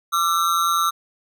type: ring-modulated tone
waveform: square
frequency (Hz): 1264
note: D#6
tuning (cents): +27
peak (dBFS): -15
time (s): 0.12-0.91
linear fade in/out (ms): 20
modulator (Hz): 85
effects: none